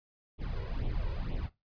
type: noise with flanger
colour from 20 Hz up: brown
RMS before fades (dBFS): -34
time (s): 0.38-1.5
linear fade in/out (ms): 50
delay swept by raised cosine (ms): 0.31 to 2.11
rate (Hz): 2.1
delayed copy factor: +0.8
effects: noise-tail reverb RT60 0.2 s tail -17 dB re dry + resampled to 11025 Hz